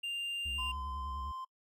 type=tone; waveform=triangle; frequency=2794 Hz; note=F7; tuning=in tune; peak=-33 dBFS; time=0.03-0.72 s; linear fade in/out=10 ms
type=tone with vibrato; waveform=triangle; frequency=68 Hz; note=C#2; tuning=33 cents flat; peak=-38 dBFS; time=0.45-1.32 s; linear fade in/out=10 ms; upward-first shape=sine; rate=10 Hz; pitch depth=150 cents each way
type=tone with pitch glide; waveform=triangle; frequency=1026 to 1042.1 Hz; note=C6 to C6; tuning=-34 to -7 cents; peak=-38 dBFS; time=0.58-1.45 s; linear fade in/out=10 ms; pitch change=+27 cents; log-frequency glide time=0.79-1.23 s
effects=noise-tail reverb RT60 0.1 s tail -23 dB re dry